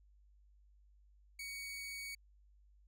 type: tone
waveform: sawtooth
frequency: 2243 Hz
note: C#7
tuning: 20 cents sharp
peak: -40 dBFS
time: 1.39-2.15 s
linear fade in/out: 5 ms
effects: added 50 Hz sine -63 dBFS peak until 2.87 s